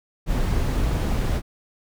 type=noise; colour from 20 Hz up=brown; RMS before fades=-22 dBFS; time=0.26-1.42 s; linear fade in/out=50 ms; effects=none